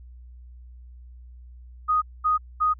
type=tone bursts; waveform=sine; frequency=1244.5 Hz; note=D#6; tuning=in tune; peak=-18 dBFS; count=3; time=1.88-2.74 s; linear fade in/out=20 ms; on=140 ms; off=220 ms; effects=added 61 Hz sine -42 dBFS peak until 2.79 s